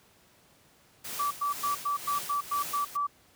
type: noise with tremolo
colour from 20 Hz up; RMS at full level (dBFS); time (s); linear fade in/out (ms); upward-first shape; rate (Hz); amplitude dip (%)
white; -37; 1.04-2.97; 10; sine; 2; 65
type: tone bursts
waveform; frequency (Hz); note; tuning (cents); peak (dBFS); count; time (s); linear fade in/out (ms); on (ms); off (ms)
sine; 1156; D6; -28; -26; 9; 1.19-3.07; 10; 120; 100
effects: pink hiss -61 dBFS RMS until 3.35 s + high-pass 80 Hz 12 dB/octave